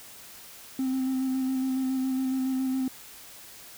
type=tone with vibrato; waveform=triangle; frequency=261.7 Hz; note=C4; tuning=in tune; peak=-22 dBFS; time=0.79-2.88 s; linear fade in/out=2 ms; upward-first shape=square; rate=7.2 Hz; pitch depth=15 cents each way; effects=tanh soft clip ceiling -20 dBFS + white hiss -47 dBFS RMS until 3.77 s